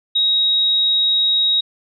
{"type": "tone", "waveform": "sine", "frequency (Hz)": 3794, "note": "A#7", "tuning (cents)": 30, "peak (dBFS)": -13, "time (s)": [0.15, 1.61], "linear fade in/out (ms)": 10, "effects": []}